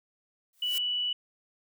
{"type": "noise with exponential growth", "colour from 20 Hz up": "blue", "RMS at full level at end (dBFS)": -32, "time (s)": [0.53, 0.78], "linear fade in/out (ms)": 1, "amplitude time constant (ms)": 53}
{"type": "tone", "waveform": "sine", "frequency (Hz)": 2956, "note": "F#7", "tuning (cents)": -2, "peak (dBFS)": -27, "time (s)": [0.62, 1.13], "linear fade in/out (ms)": 5}
{"effects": []}